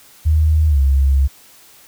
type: tone with pitch glide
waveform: sine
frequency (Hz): 77.78 to 68.1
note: D#2 to C#2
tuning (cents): 0 to -30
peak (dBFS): -10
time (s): 0.25-1.28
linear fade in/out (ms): 20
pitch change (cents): -230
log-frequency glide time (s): 0.68-0.79
effects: white hiss -46 dBFS RMS until 1.87 s